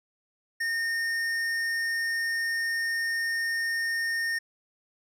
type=tone with tanh clipping; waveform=sine; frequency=1832 Hz; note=A#6; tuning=31 cents flat; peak=-28 dBFS; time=0.6-4.39 s; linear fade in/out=10 ms; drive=13 dB; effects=none